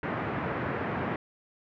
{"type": "band-pass noise", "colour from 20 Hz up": "pink", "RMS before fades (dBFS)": -32, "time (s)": [0.03, 1.16], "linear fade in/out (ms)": 2, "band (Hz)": [100, 2000], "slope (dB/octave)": 24, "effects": []}